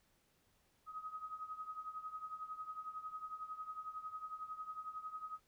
sine tone with tremolo, 1262 Hz, D#6, 24 cents sharp, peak -40 dBFS, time 0.86-5.4 s, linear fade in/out 50 ms, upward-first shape triangle, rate 11 Hz, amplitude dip 85%, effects pink hiss -75 dBFS RMS until 5.47 s

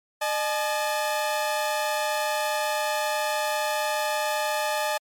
sawtooth tone pair together, 607.2 / 857 Hz, D#5 / A5, -42 / -46 cents, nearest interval tritone, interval 596 cents, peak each -23 dBFS, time 0.21-4.98 s, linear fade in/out 10 ms, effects MP3 64 kbps

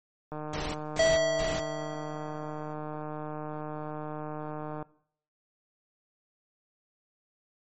click train, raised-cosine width 1 ms, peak -24 dBFS, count 686, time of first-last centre 0.32-4.827 s, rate 152 Hz
pink noise bursts, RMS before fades -35 dBFS, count 3, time 0.53-1.6 s, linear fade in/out 5 ms, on 210 ms, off 220 ms
square tone with exponential decay, 651 Hz, E5, 22 cents flat, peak -20 dBFS, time 0.99-2.74 s, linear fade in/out 5 ms, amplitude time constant 380 ms
effects noise-tail reverb RT60 0.6 s tail -20 dB re dry + MP3 32 kbps

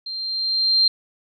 sine tone with level ramp, 4169 Hz, C8, 7 cents flat, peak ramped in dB -28 to -12 dBFS, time 0.06-0.88 s, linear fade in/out 5 ms, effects none

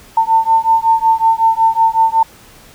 sine beating tone pair, 897 / 902.4 Hz, A5 / A5, +33 / +44 cents, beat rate 5.4 Hz, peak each -12 dBFS, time 0.17-2.23 s, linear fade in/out 5 ms, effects pink hiss -42 dBFS RMS until 2.74 s

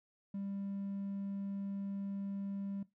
triangle tone, 197.9 Hz, G3, 17 cents sharp, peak -35 dBFS, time 0.34-2.83 s, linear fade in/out 5 ms, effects noise-tail reverb RT60 0.2 s tail -20 dB re dry + tanh soft clip ceiling -31 dBFS

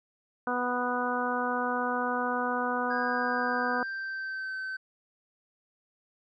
harmonic tone, 246.9 Hz, B3, in tune, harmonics 1 / 2 / 3 / 4 / 5 / 6, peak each -34 / -34 / -34 / -34 / -34 / -34 dBFS, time 0.47-3.83 s, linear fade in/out 2 ms
triangle tone with pitch glide, 1623 to 1535.5 Hz, G#6 to G6, -40 to -36 cents, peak -31 dBFS, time 2.9-4.77 s, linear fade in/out 10 ms, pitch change -96 cents, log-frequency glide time 3-4.55 s
effects resampled to 16000 Hz

